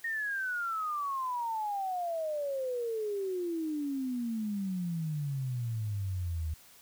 sine exponential sweep, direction down, 1864.7 to 76.3 Hz, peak -31 dBFS, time 0.04-6.54 s, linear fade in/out 5 ms, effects white hiss -57 dBFS RMS until 6.81 s

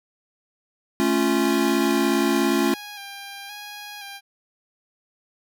square chord, A augmented, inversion none, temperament equal with one note detuned, 220 / 277.2 / 347.6 Hz, A3 / C#4 / E#4, 0 / 0 / -8 cents, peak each -25 / -23 / -23 dBFS, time 1-2.74 s, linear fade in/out 0 ms
10% pulse tone with vibrato, 812 Hz, G#5, 39 cents flat, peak -27 dBFS, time 1.41-4.21 s, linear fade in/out 50 ms, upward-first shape square, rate 0.96 Hz, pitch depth 31 cents each way
effects none

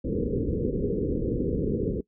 white low-pass noise, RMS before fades -27 dBFS, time 0.04-2.01 s, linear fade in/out 10 ms, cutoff 500 Hz, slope 96 dB/octave, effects noise-tail reverb RT60 0.1 s tail -21 dB re dry

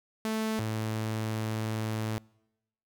sawtooth tone pair in turn, 219.6 / 109.8 Hz, A3 / A2, -3 / -3 cents, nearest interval octave, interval 1200 cents, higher first, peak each -25 / -26 dBFS, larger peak first, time 0.25-0.59 / 0.59-2.18 s, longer second, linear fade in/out 0 ms, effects noise-tail reverb RT60 0.9 s tail -26 dB re dry

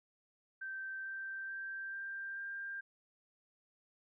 sine tone with pitch steps, 1557 / 1566 / 1575.1 / 1584.2 / 1593.4 Hz, G6 / G6 / G6 / G6 / G6, -12 / -2 / +8 / +18 / +28 cents, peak -40 dBFS, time 0.61-2.81 s, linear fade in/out 10 ms, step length 440 ms, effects none

